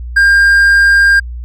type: tone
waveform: triangle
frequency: 1603 Hz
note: G6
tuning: 38 cents sharp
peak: -3 dBFS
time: 0.16-1.2 s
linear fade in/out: 10 ms
effects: added 60 Hz sine -21 dBFS peak until 1.44 s